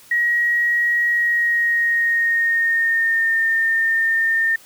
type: tone with pitch glide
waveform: sine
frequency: 1900 to 1815.2 Hz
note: A#6 to A#6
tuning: +33 to -47 cents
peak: -15 dBFS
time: 0.11-4.56 s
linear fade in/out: 5 ms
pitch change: -80 cents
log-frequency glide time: 1.08-3.4 s
effects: white hiss -47 dBFS RMS until 4.65 s